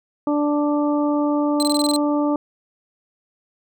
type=harmonic tone; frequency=293.7 Hz; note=D4; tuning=in tune; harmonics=1 / 2 / 3 / 4; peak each=-18 / -24 / -28 / -30 dBFS; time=0.27-2.36 s; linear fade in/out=2 ms
type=tone bursts; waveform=30% pulse; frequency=4100 Hz; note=C8; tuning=36 cents flat; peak=-18 dBFS; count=8; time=1.6-1.962 s; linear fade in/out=0 ms; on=26 ms; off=22 ms
effects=none